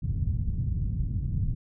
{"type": "low-pass noise", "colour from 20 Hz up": "white", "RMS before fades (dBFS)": -28, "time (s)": [0.02, 1.55], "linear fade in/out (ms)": 10, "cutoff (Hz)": 140, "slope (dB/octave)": 24, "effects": []}